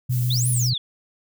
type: tone with vibrato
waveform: sine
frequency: 123.47 Hz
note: B2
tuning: in tune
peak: -19 dBFS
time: 0.09-0.74 s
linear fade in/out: 10 ms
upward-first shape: sine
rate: 5.5 Hz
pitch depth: 26 cents each way
type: noise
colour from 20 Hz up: violet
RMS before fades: -33 dBFS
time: 0.09-0.71 s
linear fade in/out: 50 ms
type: exponential two-way sweep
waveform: sine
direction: up then down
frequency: 3322 to 11170 to 3322 Hz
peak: -23 dBFS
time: 0.3-0.78 s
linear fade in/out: 5 ms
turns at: 0.49 s
effects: none